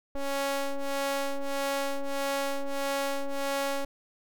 sawtooth ring-modulated tone, 277.2 Hz, C#4, in tune, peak -21 dBFS, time 0.15-3.85 s, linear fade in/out 5 ms, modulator 278 Hz, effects none

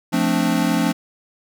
square chord, D minor seventh, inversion first, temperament equal, 174.61 / 220 / 261.6 / 293.7 Hz, F3 / A3 / C4 / D4, 0 / 0 / 0 / 0 cents, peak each -23 dBFS, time 0.12-0.93 s, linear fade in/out 20 ms, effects none

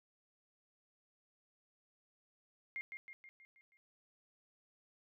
sine tone with echo, 2123 Hz, C7, 25 cents sharp, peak -39 dBFS, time 2.76-2.81 s, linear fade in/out 0 ms, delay 160 ms, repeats 6, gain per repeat -5 dB, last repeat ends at 3.77 s, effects none

